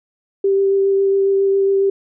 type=tone with vibrato; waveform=sine; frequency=392 Hz; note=G4; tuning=in tune; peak=-12 dBFS; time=0.44-1.9 s; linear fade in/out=5 ms; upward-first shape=sine; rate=7.3 Hz; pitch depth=10 cents each way; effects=none